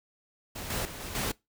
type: noise with level steps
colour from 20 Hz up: pink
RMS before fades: -39 / -32 / -42 / -39 / -31 dBFS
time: 0.55-1.32 s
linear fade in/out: 10 ms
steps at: 0.7 / 0.85 / 1 / 1.15 s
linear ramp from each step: 2 ms
effects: noise-tail reverb RT60 0.2 s tail -22 dB re dry